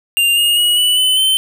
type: tone with pitch steps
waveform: square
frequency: 2794 / 2849 / 2906 / 2964 / 3022 / 3082 Hz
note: F7 / F7 / F#7 / F#7 / F#7 / G7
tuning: 0 / +34 / -32 / +2 / +36 / -30 cents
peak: -11 dBFS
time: 0.17-1.37 s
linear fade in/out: 0 ms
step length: 200 ms
effects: none